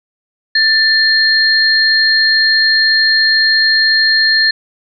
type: tone pair together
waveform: sine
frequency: 1773 / 4217 Hz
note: A6 / C8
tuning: +13 / +13 cents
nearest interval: octave + minor third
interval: 1500 cents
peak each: -11 dBFS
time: 0.55-4.51 s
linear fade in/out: 5 ms
effects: none